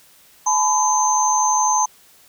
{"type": "tone cluster", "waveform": "sine", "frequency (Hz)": [855, 1007, 6260], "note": ["A5", "B5", "G8"], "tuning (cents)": [-50, 33, -3], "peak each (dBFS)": -19, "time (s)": [0.46, 1.86], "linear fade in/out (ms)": 10, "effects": ["white hiss -51 dBFS RMS until 2.28 s"]}